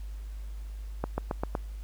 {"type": "accelerating click train", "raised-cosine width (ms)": 1, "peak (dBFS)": -15, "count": 5, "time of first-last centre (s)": [1.04, 1.552], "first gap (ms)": 140, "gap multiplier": 0.94, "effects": ["added 51 Hz sine -36 dBFS peak until 1.83 s", "pink hiss -59 dBFS RMS until 1.83 s"]}